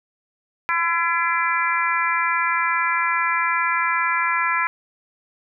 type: harmonic tone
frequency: 337.6 Hz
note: E4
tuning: 41 cents sharp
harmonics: 3 / 4 / 5 / 6 / 7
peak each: -23 / -24 / -25 / -26 / -26 dBFS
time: 0.69-4.67 s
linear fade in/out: 0 ms
effects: none